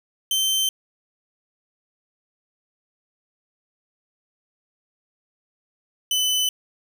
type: tone pair in turn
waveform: sawtooth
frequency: 3100 / 3015 Hz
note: G7 / F#7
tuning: -20 / +32 cents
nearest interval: unison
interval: 48 cents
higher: first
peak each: -16 dBFS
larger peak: neither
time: 0.31-0.69 / 6.11-6.49 s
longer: neither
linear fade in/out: 2 ms
effects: none